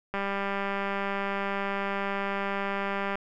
click train, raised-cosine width 0.5 ms, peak -16 dBFS, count 598, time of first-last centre 0.14-3.155 s, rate 198 Hz, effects none

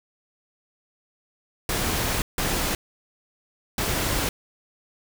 pink noise bursts at uneven times, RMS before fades -25 dBFS, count 3, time 1.69-2.22 / 2.38-2.75 / 3.78-4.29 s, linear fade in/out 2 ms, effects none

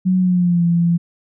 sine tone with pitch glide, 185 to 170.63 Hz, F#3 to F3, 0 to -40 cents, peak -12 dBFS, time 0.05-0.98 s, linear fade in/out 20 ms, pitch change -140 cents, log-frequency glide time 0.18-0.64 s, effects none

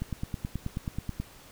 click train, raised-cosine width 5 ms, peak -19 dBFS, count 12, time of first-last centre 0.02-1.2 s, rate 9.32 Hz, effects pink hiss -52 dBFS RMS until 1.51 s

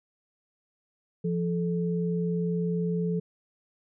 sine tone pair together, 172.08 / 433.9 Hz, F3 / A4, -25 / -24 cents, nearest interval octave + major third, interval 1601 cents, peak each -26 / -31 dBFS, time 1.24-3.2 s, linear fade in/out 10 ms, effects none

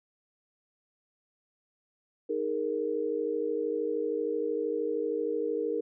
sine chord, D# suspended fourth, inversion none, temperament equal with one note detuned, 311.1 / 413.2 / 466.2 Hz, D#4 / G#4 / A#4, 0 / -9 / 0 cents, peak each -35 / -33 / -30 dBFS, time 2.29-5.81 s, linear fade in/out 10 ms, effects none

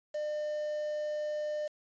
triangle tone with quantisation, 602 Hz, D5, 43 cents sharp, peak -30 dBFS, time 0.14-1.68 s, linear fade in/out 10 ms, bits 8, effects resampled to 16000 Hz

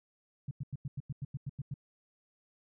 sine tone bursts, 137.7 Hz, C#3, 11 cents flat, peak -34 dBFS, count 11, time 0.48-1.741 s, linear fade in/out 5 ms, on 31 ms, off 92 ms, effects none

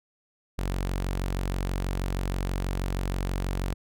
sawtooth tone, 46.25 Hz, F#1, in tune, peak -23 dBFS, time 0.58-3.74 s, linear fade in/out 10 ms, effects none

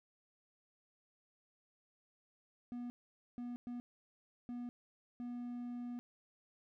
triangle tone bursts at uneven times, 242.7 Hz, B3, 30 cents flat, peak -39 dBFS, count 5, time 2.72-2.9 / 3.38-3.56 / 3.67-3.8 / 4.49-4.69 / 5.2-5.99 s, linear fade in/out 0 ms, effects none

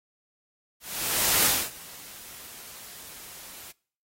white noise with ADSR envelope, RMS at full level -21 dBFS, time 0.8-3.72 s, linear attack 640 ms, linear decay 260 ms, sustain -23 dB, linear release 14 ms, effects noise-tail reverb RT60 0.5 s tail -24 dB re dry + AAC 48 kbps

